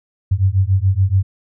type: beating tone pair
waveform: sine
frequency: 92.5 / 99.5 Hz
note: F#2 / G2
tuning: 0 / +26 cents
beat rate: 7 Hz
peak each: -15 dBFS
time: 0.31-1.23 s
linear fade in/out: 10 ms
effects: none